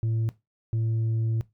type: tone pair in turn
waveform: sine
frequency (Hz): 112.6 / 112.6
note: A2 / A2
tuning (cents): +40 / +40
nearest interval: unison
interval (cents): 0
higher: neither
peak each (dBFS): -20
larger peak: neither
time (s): 0.03-0.29 / 0.73-1.41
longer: second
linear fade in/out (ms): 0
effects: noise-tail reverb RT60 0.2 s tail -20 dB re dry + tanh soft clip ceiling -22 dBFS